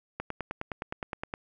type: click train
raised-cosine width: 0.5 ms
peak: -18 dBFS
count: 12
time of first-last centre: 0.2-1.339 s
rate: 9.66 Hz
effects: none